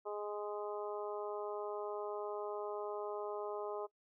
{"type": "harmonic tone", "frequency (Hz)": 207.7, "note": "G#3", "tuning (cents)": 0, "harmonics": [2, 3, 4, 5, 6], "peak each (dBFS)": [-41, -45, -47, -49, -51], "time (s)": [0.05, 3.87], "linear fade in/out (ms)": 20, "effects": ["noise-tail reverb RT60 0.1 s tail -20 dB re dry"]}